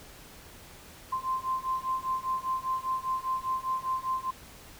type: beating tone pair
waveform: sine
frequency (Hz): 1040 / 1045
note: C6 / C6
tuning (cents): -11 / -2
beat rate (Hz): 5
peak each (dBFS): -32 / -31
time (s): 1.12-4.31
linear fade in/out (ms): 10
effects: pink hiss -50 dBFS RMS until 4.79 s